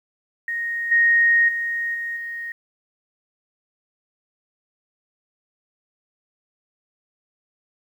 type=tone with level steps; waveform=sine; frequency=1864.7 Hz; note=A#6; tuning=in tune; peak=-23 / -13 / -22 / -25 / -28 dBFS; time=0.48-2.52 s; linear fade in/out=2 ms; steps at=0.91 / 1.48 / 1.94 / 2.16 s; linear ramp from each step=10 ms; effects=9-bit